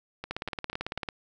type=two click trains; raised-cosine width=0.3 ms; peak=-20 / -16 dBFS; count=4 / 15; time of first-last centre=0.24-0.975 / 0.31-1.088 s; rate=4.08 / 18 Hz; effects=none